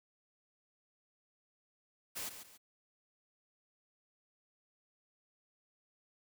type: noise with echo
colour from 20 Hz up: white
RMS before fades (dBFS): -41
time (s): 2.15-2.3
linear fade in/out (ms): 20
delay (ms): 140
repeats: 2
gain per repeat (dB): -9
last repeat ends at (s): 2.58
effects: none